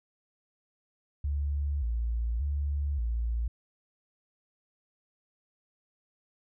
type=tone with vibrato; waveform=sine; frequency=64.3 Hz; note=C2; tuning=30 cents flat; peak=-27 dBFS; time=1.24-3.48 s; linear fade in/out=5 ms; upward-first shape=square; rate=0.86 Hz; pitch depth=190 cents each way; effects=none